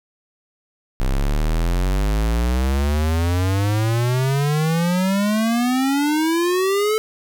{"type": "exponential sweep", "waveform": "square", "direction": "up", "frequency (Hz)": [31.72, 440], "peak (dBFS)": -17, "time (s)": [1, 6.98], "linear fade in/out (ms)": 0, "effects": ["8-bit"]}